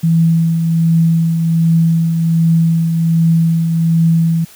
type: tone with tremolo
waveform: sine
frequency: 164.81 Hz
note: E3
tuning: in tune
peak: -7 dBFS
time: 0.03-4.45 s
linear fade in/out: 10 ms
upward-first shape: triangle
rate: 1.3 Hz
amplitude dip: 45%
effects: white hiss -41 dBFS RMS until 4.55 s